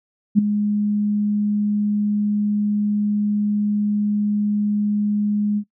sine tone with ADSR envelope, 207.7 Hz, G#3, in tune, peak -7 dBFS, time 0.35-5.64 s, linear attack 36 ms, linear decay 7 ms, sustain -10 dB, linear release 68 ms, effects noise-tail reverb RT60 0.1 s tail -20 dB re dry

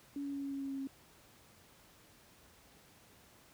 sine tone with pitch steps, 282.7 / 280.9 / 279.1 / 277.4 / 275.6 / 273.9 / 272.1 / 270.4 Hz, C#4 / C#4 / C#4 / C#4 / C#4 / C#4 / C#4 / C#4, +34 / +23 / +12 / +1 / -10 / -21 / -32 / -43 cents, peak -37 dBFS, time 0.16-0.872 s, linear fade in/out 2 ms, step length 89 ms, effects pink hiss -62 dBFS RMS until 3.53 s + high-pass 60 Hz 12 dB/octave

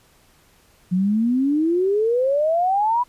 sine exponential sweep, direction up, 176.8 to 998 Hz, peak -16 dBFS, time 0.91-3.04 s, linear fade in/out 20 ms, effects pink hiss -56 dBFS RMS until 3.08 s + resampled to 32000 Hz

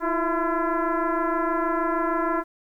sine tone with frequency modulation, 349.2 Hz, F4, in tune, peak -21 dBFS, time 0-2.44 s, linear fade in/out 50 ms, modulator 336 Hz, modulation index 3.5, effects 10-bit

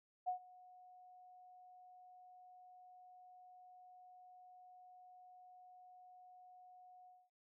sine tone with ADSR envelope, 730 Hz, F#5, 24 cents flat, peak -34 dBFS, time 0.26-7.3 s, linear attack 25 ms, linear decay 100 ms, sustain -24 dB, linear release 230 ms, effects noise-tail reverb RT60 0.2 s tail -17 dB re dry

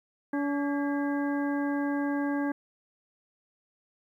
harmonic tone with a mistuned harmonic, 285.4 Hz, D4, 49 cents flat, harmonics 1 / 2 / 3 / 4 / 6 / 7, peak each -27 / -37 / -38 / -43 / -38 / -49 dBFS, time 0.33-2.52 s, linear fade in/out 5 ms, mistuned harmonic 6, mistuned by -94 cents, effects 11-bit

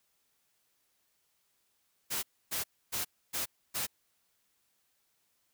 white noise bursts, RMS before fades -34 dBFS, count 5, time 2.1-3.87 s, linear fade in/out 20 ms, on 130 ms, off 280 ms, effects white hiss -75 dBFS RMS until 5.53 s

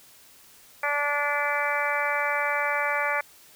harmonic tone, 290 Hz, D4, 22 cents flat, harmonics 2 / 3 / 4 / 5 / 6 / 7 / 8, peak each -31 / -31 / -31 / -31 / -31 / -31 / -31 dBFS, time 0.83-3.21 s, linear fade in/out 5 ms, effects white hiss -53 dBFS RMS until 3.55 s

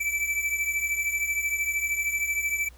square beating tone pair, 2315 / 2328 Hz, D7 / D7, -25 / -16 cents, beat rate 13 Hz, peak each -27 / -32 dBFS, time 0-2.69 s, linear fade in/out 10 ms, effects added 60 Hz sine -47 dBFS peak until 2.77 s + pink hiss -57 dBFS RMS until 2.77 s

